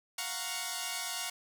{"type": "chord", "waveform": "5% pulse", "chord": "Gb major seventh", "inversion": "third", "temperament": "equal", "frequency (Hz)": [698.5, 740, 932.3, 1108.7], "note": ["F5", "Gb5", "Bb5", "Db6"], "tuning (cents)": [0, 0, 0, 0], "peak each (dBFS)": -29, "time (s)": [0.18, 1.3], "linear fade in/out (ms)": 5, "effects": ["10-bit"]}